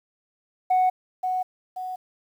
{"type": "tone with echo", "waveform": "sine", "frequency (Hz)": 740, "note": "F#5", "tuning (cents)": 0, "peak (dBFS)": -15, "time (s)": [0.7, 0.9], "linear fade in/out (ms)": 10, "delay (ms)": 530, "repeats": 2, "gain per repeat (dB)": -7, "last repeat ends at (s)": 1.96, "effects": ["tanh soft clip ceiling -15 dBFS", "9-bit"]}